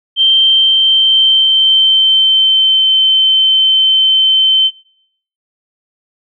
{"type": "tone with pitch glide", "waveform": "sine", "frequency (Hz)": [3136, 3086], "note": ["G7", "G7"], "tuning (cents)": [0, -28], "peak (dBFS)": -6, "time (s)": [0.16, 4.71], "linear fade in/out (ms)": 50, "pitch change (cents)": -28, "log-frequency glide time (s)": [0.35, 2.92], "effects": ["noise-tail reverb RT60 0.7 s tail -23 dB re dry"]}